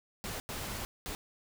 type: noise bursts at uneven times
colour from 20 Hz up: pink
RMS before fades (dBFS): -39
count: 3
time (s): 0.24-0.4 / 0.49-0.85 / 1.06-1.15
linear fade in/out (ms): 0
effects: none